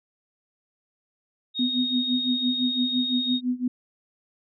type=tone; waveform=sine; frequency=3729 Hz; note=A#7; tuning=in tune; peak=-25 dBFS; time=1.54-3.41 s; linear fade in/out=50 ms
type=tone with tremolo; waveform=sine; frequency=249.5 Hz; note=B3; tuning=18 cents sharp; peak=-20 dBFS; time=1.59-3.68 s; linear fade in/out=5 ms; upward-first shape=sine; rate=5.9 Hz; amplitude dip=90%
effects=none